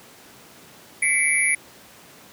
sine tone cluster, 2001 / 2153 / 2301 / 10420 Hz, B6 / C7 / D7 / E9, +22 / +49 / -36 / -21 cents, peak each -24 / -25 / -22 / -22 dBFS, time 1.02-1.55 s, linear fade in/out 5 ms, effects pink hiss -47 dBFS RMS until 2.32 s + high-pass 150 Hz 12 dB/octave

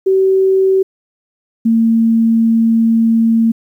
sine tone pair in turn, 382.3 / 227.1 Hz, G4 / A#3, -43 / -45 cents, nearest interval major sixth, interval 902 cents, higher first, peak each -8 dBFS, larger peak neither, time 0.06-0.83 / 1.65-3.52 s, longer second, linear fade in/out 10 ms, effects 8-bit

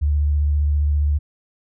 sine tone with vibrato, 73.42 Hz, D2, in tune, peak -15 dBFS, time 0.01-1.19 s, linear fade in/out 20 ms, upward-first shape sine, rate 15 Hz, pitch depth 24 cents each way, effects none

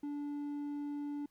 sine tone with hard clipping, 290 Hz, D4, 22 cents flat, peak -38 dBFS, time 0.03-1.26 s, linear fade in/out 5 ms, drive 3 dB, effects pink hiss -75 dBFS RMS until 1.3 s

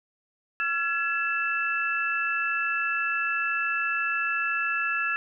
sine tone cluster, 1360 / 1694 / 2647 Hz, F6 / G#6 / E7, -46 / +34 / +7 cents, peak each -29 / -28 / -29 dBFS, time 0.6-5.16 s, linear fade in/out 0 ms, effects none

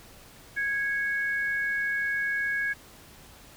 sine tone pair together, 1655.6 / 2210 Hz, G#6 / C#7, -6 / -6 cents, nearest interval perfect fourth, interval 500 cents, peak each -26 / -34 dBFS, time 0.56-2.74 s, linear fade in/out 20 ms, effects pink hiss -51 dBFS RMS until 3.56 s

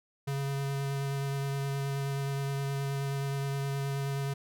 square tone with vibrato, 138.59 Hz, C#3, in tune, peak -31 dBFS, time 0.27-4.34 s, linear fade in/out 10 ms, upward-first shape sine, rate 9.5 Hz, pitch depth 12 cents each way, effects none

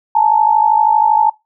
sine tone pair together, 853.3 / 906 Hz, G#5 / A#5, +47 / -50 cents, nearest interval minor second, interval 103 cents, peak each -11 dBFS, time 0.15-1.3 s, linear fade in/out 5 ms, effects noise-tail reverb RT60 0.2 s tail -21 dB re dry

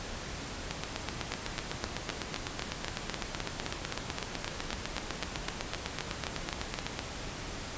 two click trains, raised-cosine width 0.2 ms, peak -15 / -15 dBFS, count 22 / 51, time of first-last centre 1.32-6.789 / 0.71-6.991 s, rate 3.84 / 7.96 Hz, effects pink hiss -40 dBFS RMS until 7.77 s + resampled to 16000 Hz

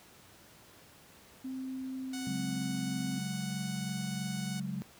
sine tone with pitch glide, 261.6 to 258.6 Hz, C4 to C4, 0 to -20 cents, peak -36 dBFS, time 1.44-3.19 s, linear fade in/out 10 ms, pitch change -20 cents, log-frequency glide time 2.63-2.96 s
5% pulse tone, 739 Hz, F#5, 2 cents flat, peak -30 dBFS, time 2.13-4.6 s, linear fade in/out 5 ms
sine chord, C# suspended fourth, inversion none, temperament just, 138.59 / 184.79 / 207.9 Hz, C#3 / F#3 / G#3, 0 / -2 / +2 cents, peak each -39 / -37 / -39 dBFS, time 2.27-4.82 s, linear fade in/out 0 ms
effects pink hiss -57 dBFS RMS until 4.99 s + high-pass 80 Hz 12 dB/octave

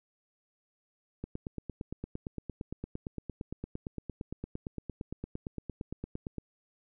click train, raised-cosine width 3 ms, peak -24 dBFS, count 46, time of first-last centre 1.24-6.383 s, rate 8.75 Hz, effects none

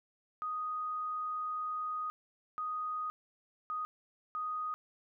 sine tone bursts at uneven times, 1244.5 Hz, D#6, in tune, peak -34 dBFS, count 4, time 0.42-2.1 / 2.58-3.1 / 3.7-3.85 / 4.35-4.74 s, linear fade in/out 0 ms, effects none

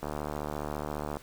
click train, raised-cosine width 1 ms, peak -20 dBFS, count 86, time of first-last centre 0.03-1.169 s, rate 74.6 Hz, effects pink hiss -53 dBFS RMS until 1.22 s

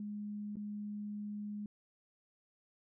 sine tone with dropouts, 207.7 Hz, G#3, in tune, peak -39 dBFS, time 0-1.66 s, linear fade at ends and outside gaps 2 ms, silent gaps 0.557-0.568 s, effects none

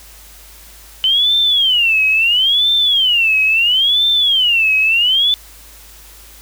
sine tone with vibrato, 3017 Hz, F#7, 33 cents sharp, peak -10 dBFS, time 1.04-5.34 s, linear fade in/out 0 ms, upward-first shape sine, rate 0.74 Hz, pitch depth 290 cents each way, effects added 52 Hz sine -42 dBFS peak until 6.41 s + white hiss -41 dBFS RMS until 6.41 s

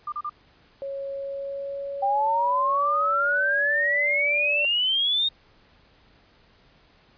sine tone bursts, 1198 Hz, D6, 34 cents sharp, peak -27 dBFS, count 3, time 0.07-0.296 s, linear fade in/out 5 ms, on 52 ms, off 35 ms
sine tone with pitch glide, 551 to 583.8 Hz, C#5 to D5, -11 to -10 cents, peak -29 dBFS, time 0.82-4.65 s, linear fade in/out 0 ms, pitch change +101 cents, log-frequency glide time 1.12-4.4 s
sine exponential sweep, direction up, 783 to 3729 Hz, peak -20 dBFS, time 2.02-5.29 s, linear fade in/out 10 ms
effects pink hiss -58 dBFS RMS until 7.17 s + resampled to 11025 Hz

